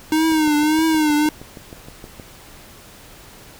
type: tone with vibrato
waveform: square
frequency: 309 Hz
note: D#4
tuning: 12 cents flat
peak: -15 dBFS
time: 0.12-1.29 s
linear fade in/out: 2 ms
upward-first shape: triangle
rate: 1.7 Hz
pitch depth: 83 cents each way
type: click train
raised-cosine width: 2 ms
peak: -22 dBFS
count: 13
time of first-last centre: 0.32-2.198 s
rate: 6.39 Hz
effects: pink hiss -43 dBFS RMS until 3.59 s